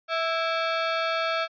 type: ring-modulated tone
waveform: sawtooth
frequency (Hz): 987.8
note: B5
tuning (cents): 0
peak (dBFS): -17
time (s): 0.08-1.48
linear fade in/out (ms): 50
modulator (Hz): 334
effects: resampled to 11025 Hz